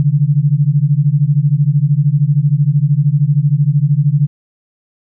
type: beating tone pair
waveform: sine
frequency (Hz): 138.59 / 151.59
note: C#3 / D#3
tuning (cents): 0 / -45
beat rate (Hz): 13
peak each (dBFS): -12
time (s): 0-4.27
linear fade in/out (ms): 0
effects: none